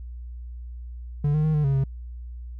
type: tone with pitch steps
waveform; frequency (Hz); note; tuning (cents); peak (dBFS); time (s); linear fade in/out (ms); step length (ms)
triangle; 145.9 / 152.8 / 155.9 / 150.2 / 137.3 / 135.1; D3 / D#3 / D#3 / D3 / C#3 / C#3; -11 / -31 / +4 / +39 / -16 / -44; -17; 1.24-1.84; 5; 100
effects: added 60 Hz sine -34 dBFS peak until 2.59 s